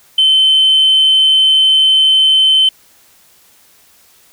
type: tone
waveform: sine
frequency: 3074 Hz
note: G7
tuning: 35 cents flat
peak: -5 dBFS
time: 0.18-2.69 s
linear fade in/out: 5 ms
effects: tanh soft clip ceiling -3 dBFS + white hiss -48 dBFS RMS until 4.32 s